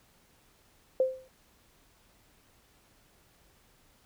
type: tone with exponential decay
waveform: sine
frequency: 520 Hz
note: C5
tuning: 11 cents flat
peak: -19 dBFS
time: 1-1.28 s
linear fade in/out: 2 ms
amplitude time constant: 60 ms
effects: pink hiss -64 dBFS RMS until 4.05 s